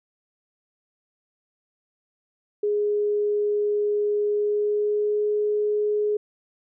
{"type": "tone with pitch glide", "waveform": "sine", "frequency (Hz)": [415.3, 419.2], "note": ["G#4", "G#4"], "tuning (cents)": [0, 16], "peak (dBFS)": -20, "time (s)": [2.63, 6.17], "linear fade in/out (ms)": 5, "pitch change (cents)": 16, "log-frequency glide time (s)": [4.29, 5.26], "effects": []}